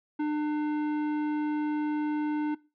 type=tone with tanh clipping; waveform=triangle; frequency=300 Hz; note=D4; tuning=37 cents sharp; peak=-28 dBFS; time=0.19-2.55 s; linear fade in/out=10 ms; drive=17 dB; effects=noise-tail reverb RT60 0.3 s tail -21 dB re dry